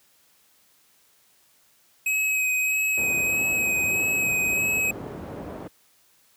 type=tone with vibrato; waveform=square; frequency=2540 Hz; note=D#7; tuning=35 cents sharp; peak=-22 dBFS; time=2.06-4.91 s; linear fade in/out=5 ms; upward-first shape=sine; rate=1.6 Hz; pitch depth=18 cents each way
type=low-pass noise; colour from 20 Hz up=white; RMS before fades=-36 dBFS; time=2.97-5.68 s; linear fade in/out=10 ms; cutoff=500 Hz; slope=12 dB/octave
effects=white hiss -61 dBFS RMS until 6.36 s + high-pass 60 Hz 12 dB/octave